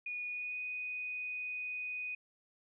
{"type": "tone with pitch glide", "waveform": "sine", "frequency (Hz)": [2457, 2488], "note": ["D#7", "D#7"], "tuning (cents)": [-22, -1], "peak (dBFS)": -37, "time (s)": [0.06, 2.15], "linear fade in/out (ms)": 5, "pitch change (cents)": 21, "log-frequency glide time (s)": [0.29, 0.6], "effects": []}